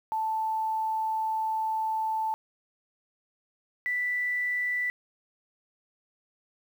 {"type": "tone pair in turn", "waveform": "sine", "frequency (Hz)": [880, 1975.5], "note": ["A5", "B6"], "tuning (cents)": [0, 0], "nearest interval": "octave + major second", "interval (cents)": 1400, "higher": "second", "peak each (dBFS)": -26, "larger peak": "neither", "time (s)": [[0.12, 2.34], [3.86, 4.9]], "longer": "first", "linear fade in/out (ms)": 0, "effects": ["9-bit"]}